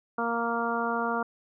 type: harmonic tone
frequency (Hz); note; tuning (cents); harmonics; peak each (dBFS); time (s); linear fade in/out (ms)
233.1; A#3; 0; 1 / 2 / 3 / 4 / 5 / 6; -33 / -33 / -33 / -33 / -33 / -33; 0.18-1.23; 5
effects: none